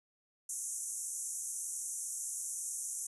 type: band-pass noise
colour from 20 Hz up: white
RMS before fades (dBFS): -40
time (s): 0.49-3.07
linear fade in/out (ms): 5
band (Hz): 6000 to 11000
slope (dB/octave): 96
effects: none